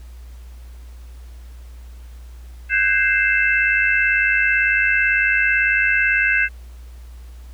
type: tone cluster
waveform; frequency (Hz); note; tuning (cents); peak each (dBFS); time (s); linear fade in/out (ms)
sine; 1525 / 1623 / 2094 / 2639; G6 / G#6 / C7 / E7; -48 / -40 / +1 / +1; -20; 2.69-6.49; 50
effects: added 60 Hz sine -35 dBFS peak until 7.53 s + pink hiss -53 dBFS RMS until 7.53 s